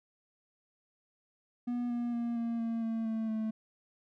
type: tone with pitch steps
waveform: triangle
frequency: 242.6 / 239.1 / 235.7 / 232.3 / 229 / 225.7 / 222.5 / 219.3 Hz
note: B3 / A#3 / A#3 / A#3 / A#3 / A3 / A3 / A3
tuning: -31 / +44 / +19 / -6 / -31 / +44 / +20 / -6 cents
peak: -29 dBFS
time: 1.67-3.51 s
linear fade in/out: 10 ms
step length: 230 ms
effects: none